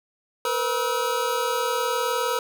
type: tone cluster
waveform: square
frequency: 466.3 / 506 / 963 / 1294 Hz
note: A#4 / B4 / B5 / E6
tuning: +1 / +42 / -44 / -32 cents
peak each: -29 dBFS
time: 0.45-2.39 s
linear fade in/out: 2 ms
effects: none